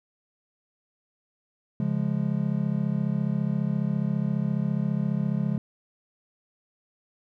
triangle chord, Db major, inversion none, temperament just, 138.59 / 173.24 / 207.9 Hz, Db3 / F3 / Ab3, 0 / -14 / +2 cents, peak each -26 dBFS, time 1.8-5.58 s, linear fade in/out 2 ms, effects none

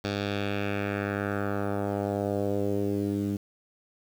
10% pulse tone with low-pass filter sweep, 101 Hz, G#2, 48 cents flat, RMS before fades -29 dBFS, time 0.04-3.37 s, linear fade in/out 5 ms, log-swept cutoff 4500 to 260 Hz, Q 2, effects 8-bit

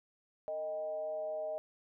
sine tone with frequency modulation, 623 Hz, D#5, 2 cents sharp, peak -35 dBFS, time 0.48-1.58 s, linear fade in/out 0 ms, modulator 172 Hz, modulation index 0.45, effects none

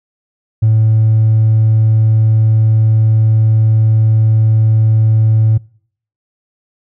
sine tone with hard clipping, 110 Hz, A2, in tune, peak -7 dBFS, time 0.62-5.58 s, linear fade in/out 10 ms, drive 1 dB, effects noise-tail reverb RT60 0.6 s tail -26 dB re dry

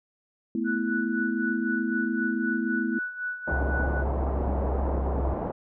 sine chord, A suspended second, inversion none, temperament equal, 220 / 246.9 / 329.6 Hz, A3 / B3 / E4, 0 / 0 / 0 cents, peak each -29 / -29 / -30 dBFS, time 0.55-2.99 s, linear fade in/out 2 ms
sine tone with tremolo, 1480 Hz, F#6, in tune, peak -27 dBFS, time 0.64-4.04 s, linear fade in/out 50 ms, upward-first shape sine, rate 3.9 Hz, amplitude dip 70%
white low-pass noise, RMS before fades -31 dBFS, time 3.47-5.52 s, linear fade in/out 10 ms, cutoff 790 Hz, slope 24 dB/octave
sine tone with pitch glide, 68 to 66.99 Hz, C#2 to C2, -33 to +41 cents, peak -25 dBFS, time 3.52-5.34 s, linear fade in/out 5 ms, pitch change -26 cents, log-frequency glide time 3.81-4.76 s
effects none

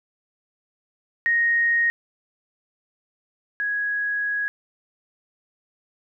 sine tone pair in turn, 1867 / 1663.3 Hz, A#6 / G#6, +2 / +2 cents, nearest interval major second, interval 200 cents, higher first, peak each -17 / -22 dBFS, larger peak first, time 1.26-1.9 / 3.6-4.48 s, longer second, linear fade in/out 0 ms, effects none

